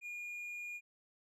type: tone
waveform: triangle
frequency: 2430 Hz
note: D#7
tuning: 42 cents flat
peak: -40 dBFS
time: 0.01-0.81 s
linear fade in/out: 50 ms
effects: none